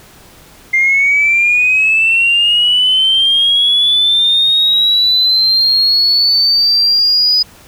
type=linear sweep; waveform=sine; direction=up; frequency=2094 to 4978 Hz; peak=-7 dBFS; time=0.73-7.43 s; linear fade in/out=10 ms; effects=tanh soft clip ceiling -3 dBFS + pink hiss -41 dBFS RMS until 7.67 s